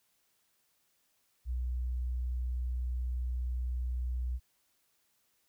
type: tone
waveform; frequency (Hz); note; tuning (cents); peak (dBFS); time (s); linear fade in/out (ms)
sine; 61.74; B1; 0; -31; 1.45-4.4; 50
effects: white hiss -74 dBFS RMS until 5.48 s